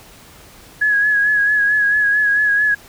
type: tone with vibrato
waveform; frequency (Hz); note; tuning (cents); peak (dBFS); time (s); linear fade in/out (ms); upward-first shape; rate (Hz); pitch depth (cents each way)
sine; 1677; G#6; +16; -12; 0.81-2.75; 10; sine; 4.5; 37
effects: pink hiss -43 dBFS RMS until 2.88 s